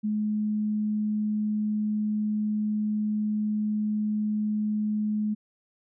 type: tone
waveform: sine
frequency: 212 Hz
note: G#3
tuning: 36 cents sharp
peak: -24 dBFS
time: 0.03-5.35 s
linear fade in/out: 20 ms
effects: none

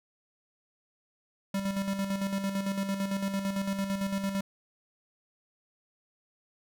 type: tone with tremolo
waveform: square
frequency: 196 Hz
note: G3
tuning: in tune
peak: -28 dBFS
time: 1.54-4.41 s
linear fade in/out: 5 ms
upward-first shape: square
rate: 8.9 Hz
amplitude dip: 50%
effects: none

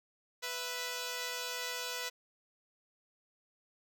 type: tone pair together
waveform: 5% pulse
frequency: 494.4 / 660 Hz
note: B4 / E5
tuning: +2 / +2 cents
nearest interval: perfect fourth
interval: 500 cents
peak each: -26 / -32 dBFS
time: 0.42-2.1 s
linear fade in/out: 20 ms
effects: none

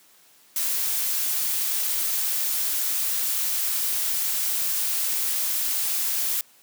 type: noise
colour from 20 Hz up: blue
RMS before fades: -25 dBFS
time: 0.56-6.41 s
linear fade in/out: 2 ms
effects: white hiss -56 dBFS RMS until 6.62 s + high-pass 150 Hz 12 dB/octave

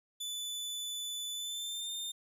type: tone with pitch glide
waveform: sawtooth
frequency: 3489 to 3618 Hz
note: A7 to A7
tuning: -15 to +48 cents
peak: -34 dBFS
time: 0.2-2.12 s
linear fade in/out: 10 ms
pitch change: +63 cents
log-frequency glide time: 1.33-1.93 s
effects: resampled to 32000 Hz

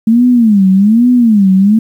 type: tone with vibrato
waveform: sine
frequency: 216.6 Hz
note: A3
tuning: 27 cents flat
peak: -4 dBFS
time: 0.07-1.79 s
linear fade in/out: 5 ms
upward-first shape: sine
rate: 1.2 Hz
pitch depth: 240 cents each way
effects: 7-bit

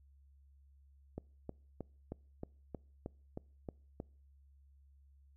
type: click train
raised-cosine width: 2 ms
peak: -28 dBFS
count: 10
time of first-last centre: 1.18-4.001 s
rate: 3.19 Hz
effects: noise-tail reverb RT60 0.5 s tail -26 dB re dry + added 69 Hz sine -61 dBFS peak until 5.36 s

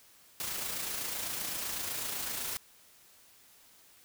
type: noise with amplitude modulation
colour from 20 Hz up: white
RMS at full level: -35 dBFS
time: 0.4-2.57 s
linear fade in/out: 0 ms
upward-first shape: sine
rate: 27.9 Hz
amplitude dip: 35%
effects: white hiss -60 dBFS RMS until 4.04 s

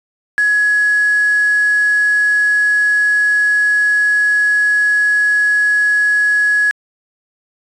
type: tone with quantisation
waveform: sine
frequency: 1681 Hz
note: G#6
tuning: 20 cents sharp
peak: -10 dBFS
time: 0.38-6.71 s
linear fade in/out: 0 ms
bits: 5
effects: resampled to 24000 Hz

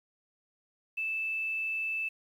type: tone with quantisation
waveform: sine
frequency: 2634 Hz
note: E7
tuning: 2 cents flat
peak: -30 dBFS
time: 0.97-2.09 s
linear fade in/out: 10 ms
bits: 10
effects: none

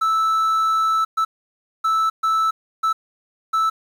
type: tone bursts at uneven times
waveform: triangle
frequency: 1314 Hz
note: E6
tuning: 6 cents flat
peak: -14 dBFS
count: 6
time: 0.01-1.05 / 1.17-1.25 / 1.84-2.1 / 2.23-2.51 / 2.83-2.93 / 3.53-3.7 s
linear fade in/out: 10 ms
effects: 8-bit

